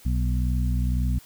harmonic tone with a mistuned harmonic, 62 Hz, B1, 7 cents sharp, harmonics 1 / 2 / 3 / 4, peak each -22 / -28 / -32 / -34 dBFS, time 0.05-1.19 s, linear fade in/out 10 ms, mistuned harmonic 4, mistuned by -16 cents, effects white hiss -51 dBFS RMS until 1.25 s

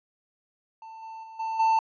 triangle tone with level steps, 892 Hz, A5, 23 cents sharp, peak -39 / -36 / -40 / -26 / -17 dBFS, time 0.82-1.79 s, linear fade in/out 2 ms, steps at 1.02 / 1.23 / 1.39 / 1.59 s, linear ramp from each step 10 ms, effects resampled to 16000 Hz

